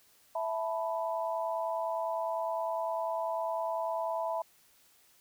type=chord; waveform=sine; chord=E suspended fourth; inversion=none; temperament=just; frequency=659.3 / 879 / 988.9 Hz; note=E5 / A5 / B5; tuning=0 / -2 / +2 cents; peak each=-33 / -37 / -36 dBFS; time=0.35-4.42 s; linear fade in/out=5 ms; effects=white hiss -64 dBFS RMS until 5.2 s